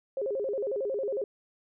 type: tone with vibrato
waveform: sine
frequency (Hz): 469.2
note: A#4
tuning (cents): +11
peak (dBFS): -28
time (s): 0.17-1.24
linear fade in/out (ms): 2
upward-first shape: square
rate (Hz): 11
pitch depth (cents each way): 230
effects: none